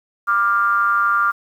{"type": "ring-modulated tone", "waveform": "triangle", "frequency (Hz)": 106, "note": "G#2", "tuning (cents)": 36, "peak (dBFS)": -9, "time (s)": [0.27, 1.32], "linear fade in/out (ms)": 20, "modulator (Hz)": 1290, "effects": ["8-bit"]}